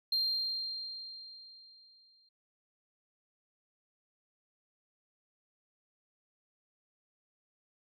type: tone with exponential decay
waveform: sine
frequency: 4186 Hz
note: C8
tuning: in tune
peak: -25 dBFS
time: 0.12-2.29 s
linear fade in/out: 5 ms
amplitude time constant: 470 ms
effects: tanh soft clip ceiling -26 dBFS